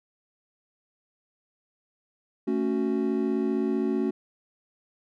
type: chord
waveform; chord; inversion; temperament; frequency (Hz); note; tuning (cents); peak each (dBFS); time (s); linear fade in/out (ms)
triangle; F# minor; first; just; 222 / 277.5 / 370; A3 / C#4 / F#4; +16 / +2 / 0; -26 / -26 / -26; 2.47-4.11; 10
effects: none